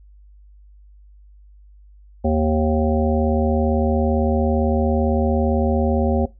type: harmonic tone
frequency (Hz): 77.78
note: D#2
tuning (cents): 0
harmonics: 1 / 3 / 5 / 7 / 9 / 10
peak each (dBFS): -20 / -20 / -25 / -22 / -29 / -29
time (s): 2.24-6.26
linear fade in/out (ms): 10
effects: noise-tail reverb RT60 0.2 s tail -19 dB re dry + added 50 Hz sine -44 dBFS peak until 6.39 s